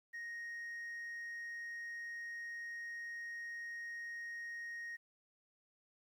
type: tone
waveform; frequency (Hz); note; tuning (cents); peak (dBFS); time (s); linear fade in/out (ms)
sine; 1869; A#6; +4; -40; 0.13-4.97; 20
effects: tanh soft clip ceiling -42 dBFS + 12-bit